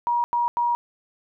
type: tone bursts at uneven times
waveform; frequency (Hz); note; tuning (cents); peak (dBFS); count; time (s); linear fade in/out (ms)
sine; 954; A#5; +40; -19; 3; 0.07-0.24 / 0.33-0.48 / 0.57-0.75; 0
effects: none